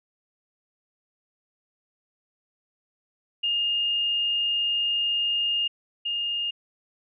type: tone pair in turn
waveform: sine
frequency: 2831 / 2831 Hz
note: F7 / F7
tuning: +23 / +23 cents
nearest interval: unison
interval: 0 cents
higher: neither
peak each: -22 / -25 dBFS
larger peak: first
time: 3.43-5.68 / 6.05-6.51 s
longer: first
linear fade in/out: 10 ms
effects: none